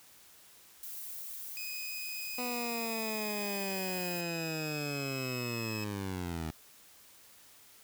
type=noise; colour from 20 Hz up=violet; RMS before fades=-43 dBFS; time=0.83-4.21 s; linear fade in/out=0 ms
type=tone with pitch glide; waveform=25% pulse; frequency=2505 to 2568 Hz; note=D#7 to E7; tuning=+11 to -46 cents; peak=-36 dBFS; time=1.57-5.84 s; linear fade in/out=0 ms; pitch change=+43 cents; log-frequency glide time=4.06-5.27 s
type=linear sweep; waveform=15% pulse; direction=down; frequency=248.4 to 77.4 Hz; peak=-29 dBFS; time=2.38-6.51 s; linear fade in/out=5 ms
effects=white hiss -58 dBFS RMS until 7.83 s